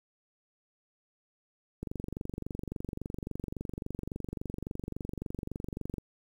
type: click train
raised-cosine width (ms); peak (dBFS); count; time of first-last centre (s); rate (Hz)
3; -23; 99; 1.83-5.983; 23.6
effects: 9-bit